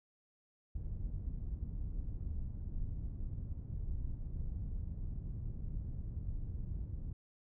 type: low-pass noise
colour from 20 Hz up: pink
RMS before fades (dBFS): -40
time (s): 0.75-7.13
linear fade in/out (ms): 5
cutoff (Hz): 110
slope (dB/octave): 12
effects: none